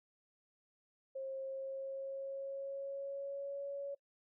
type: tone with pitch glide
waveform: sine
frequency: 535 to 560.6 Hz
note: C5 to C#5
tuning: +38 to +19 cents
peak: -39 dBFS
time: 1.15-3.95 s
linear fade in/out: 10 ms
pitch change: +81 cents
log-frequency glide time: 1.42-3.63 s
effects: noise-tail reverb RT60 0.1 s tail -22 dB re dry